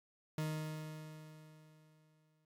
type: tone with exponential decay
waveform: 40% pulse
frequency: 155.2 Hz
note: D#3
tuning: 4 cents flat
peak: -34 dBFS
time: 0.38-2.45 s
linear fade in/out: 2 ms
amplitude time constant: 450 ms
effects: MP3 96 kbps